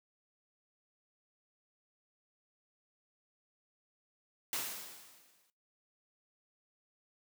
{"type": "noise with exponential decay", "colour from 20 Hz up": "white", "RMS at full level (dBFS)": -35, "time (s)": [4.53, 5.5], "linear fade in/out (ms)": 1, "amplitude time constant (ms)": 210, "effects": ["noise-tail reverb RT60 0.2 s tail -17 dB re dry", "high-pass 150 Hz 12 dB/octave"]}